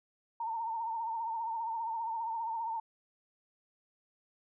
sine tone with vibrato, 909 Hz, A#5, 44 cents flat, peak -33 dBFS, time 0.4-2.8 s, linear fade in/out 5 ms, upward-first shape sine, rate 15 Hz, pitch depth 57 cents each way, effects none

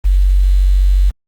sine tone with quantisation, 47.02 Hz, F#1, 29 cents sharp, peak -7 dBFS, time 0.04-1.11 s, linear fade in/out 20 ms, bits 6, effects Opus 24 kbps

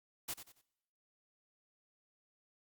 white noise with echo, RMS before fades -40 dBFS, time 0.28-0.34 s, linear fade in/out 10 ms, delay 92 ms, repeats 3, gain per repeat -10 dB, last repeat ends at 0.616 s, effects noise-tail reverb RT60 1.0 s tail -26 dB re dry + Opus 48 kbps

